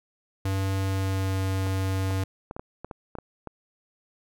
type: tone with pitch glide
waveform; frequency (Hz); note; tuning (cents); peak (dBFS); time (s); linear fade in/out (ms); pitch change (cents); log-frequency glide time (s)
square; 96.5 to 95.45; G2 to G2; -27 to -46; -25; 0.45-2.24; 5; -19; 0.77-1.38
type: clicks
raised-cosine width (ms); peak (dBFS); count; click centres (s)
1; -22; 10; 1.667 / 2.108 / 2.511 / 2.565 / 2.595 / 2.846 / 2.912 / 3.153 / 3.186 / 3.473
effects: none